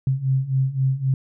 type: beating tone pair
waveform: sine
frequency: 130.81 / 134.61 Hz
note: C3 / C3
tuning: 0 / +50 cents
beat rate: 3.8 Hz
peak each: -23 / -20 dBFS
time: 0.07-1.14 s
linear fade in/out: 2 ms
effects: none